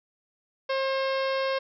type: harmonic tone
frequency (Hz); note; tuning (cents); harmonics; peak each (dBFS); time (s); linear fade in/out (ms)
535; C5; +38; 1 / 2 / 3 / 4 / 5 / 6 / 7 / 8 / 9 / 10; -26 / -32 / -36 / -38 / -40 / -42 / -43 / -44 / -45 / -46; 0.69-1.59; 10
effects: none